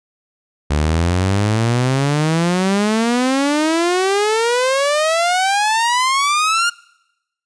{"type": "exponential sweep", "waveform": "sawtooth", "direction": "up", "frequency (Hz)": [71.8, 1428], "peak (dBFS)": -10, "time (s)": [0.7, 6.7], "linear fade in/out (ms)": 10, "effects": ["noise-tail reverb RT60 0.9 s tail -24 dB re dry", "resampled to 22050 Hz"]}